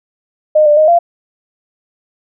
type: tone with pitch steps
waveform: sine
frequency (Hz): 613 / 593 / 620 / 687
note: D#5 / D5 / D#5 / F5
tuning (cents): -26 / +17 / -6 / -29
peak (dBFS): -5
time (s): 0.55-0.99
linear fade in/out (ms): 10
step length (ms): 110
effects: none